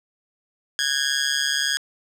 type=tone with amplitude modulation; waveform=15% pulse; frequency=1645 Hz; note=G#6; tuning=17 cents flat; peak=-10 dBFS; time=0.79-1.77 s; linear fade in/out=0 ms; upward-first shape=sine; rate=141 Hz; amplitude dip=85%; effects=low-pass 11000 Hz 12 dB/octave